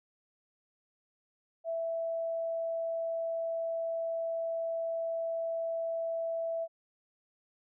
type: tone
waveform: sine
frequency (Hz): 661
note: E5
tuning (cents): +5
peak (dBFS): -31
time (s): 1.64-6.68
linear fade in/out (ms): 50
effects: none